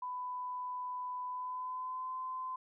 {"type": "tone with pitch glide", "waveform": "sine", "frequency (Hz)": [998, 1027.2], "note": ["B5", "C6"], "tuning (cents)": [18, -32], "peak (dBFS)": -37, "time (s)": [0.02, 2.56], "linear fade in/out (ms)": 5, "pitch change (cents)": 50, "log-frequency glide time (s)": [1.26, 2.14], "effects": []}